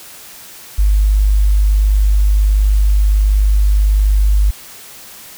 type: tone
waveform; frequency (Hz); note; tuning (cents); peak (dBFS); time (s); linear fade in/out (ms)
sine; 50.7; G#1; -41; -8; 0.78-4.51; 10
effects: white hiss -36 dBFS RMS until 5.37 s